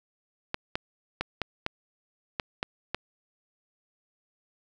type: clicks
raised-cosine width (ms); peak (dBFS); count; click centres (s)
0.3; -12; 8; 0.544 / 0.755 / 1.21 / 1.417 / 1.664 / 2.398 / 2.629 / 2.946
effects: none